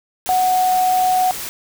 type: tone in noise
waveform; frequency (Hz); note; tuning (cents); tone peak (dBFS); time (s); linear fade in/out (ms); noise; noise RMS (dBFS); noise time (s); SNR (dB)
sine; 739; F#5; -2; -13; 0.29-1.31; 0; white; -28; 0.26-1.49; +12
effects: none